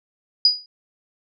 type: tone with exponential decay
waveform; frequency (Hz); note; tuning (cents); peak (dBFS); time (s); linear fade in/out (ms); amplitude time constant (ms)
sine; 4917; D#8; -21; -8; 0.45-0.66; 2; 44
effects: none